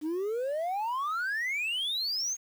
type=exponential sweep; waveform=sine; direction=up; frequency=295.5 to 6645 Hz; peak=-26 dBFS; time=0.01-2.37 s; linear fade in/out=50 ms; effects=tanh soft clip ceiling -28 dBFS + 9-bit